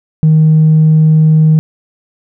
triangle tone with tanh clipping, 156.5 Hz, D#3, 10 cents sharp, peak -4 dBFS, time 0.23-1.59 s, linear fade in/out 0 ms, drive 5 dB, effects none

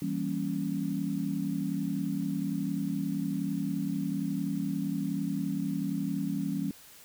sine chord, E diminished seventh, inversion none, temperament equal, 164.81 / 196 / 233.1 / 277.2 Hz, E3 / G3 / Bb3 / Db4, 0 / 0 / 0 / 0 cents, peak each -35 / -33 / -38 / -33 dBFS, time 0.02-6.71 s, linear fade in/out 2 ms, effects white hiss -53 dBFS RMS until 7.04 s

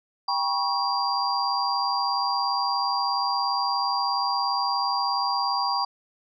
sine tone cluster, 795 / 967 / 1104 / 4757 Hz, G5 / B5 / C#6 / D8, +24 / -37 / -7 / +21 cents, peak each -28 dBFS, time 0.28-5.85 s, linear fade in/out 5 ms, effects none

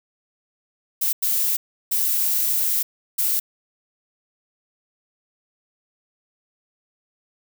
violet noise bursts at uneven times, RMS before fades -21 dBFS, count 4, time 1.01-1.13 / 1.22-1.57 / 1.91-2.83 / 3.18-3.4 s, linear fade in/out 10 ms, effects none

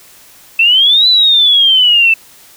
sine exponential two-way sweep, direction up then down, 2639 to 4036 to 2639 Hz, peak -5 dBFS, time 0.59-2.14 s, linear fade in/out 5 ms, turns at 1.08 s, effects white hiss -41 dBFS RMS until 2.56 s

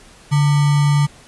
sine tone with sample-and-hold, 144.9 Hz, D3, 23 cents flat, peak -11 dBFS, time 0.31-1.07 s, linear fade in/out 20 ms, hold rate 1050 Hz, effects pink hiss -45 dBFS RMS until 1.27 s + resampled to 24000 Hz

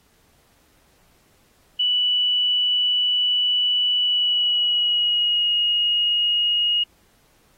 sine tone with pitch glide, 2960 to 2876 Hz, F#7 to F#7, 0 to -50 cents, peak -17 dBFS, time 1.79-6.84 s, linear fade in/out 10 ms, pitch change -50 cents, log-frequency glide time 3.97-5.52 s, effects pink hiss -60 dBFS RMS until 7.57 s + AAC 48 kbps

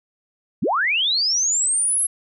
sine linear sweep, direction up, 116.54 to 11140 Hz, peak -17 dBFS, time 0.62-2.07 s, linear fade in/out 10 ms, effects none

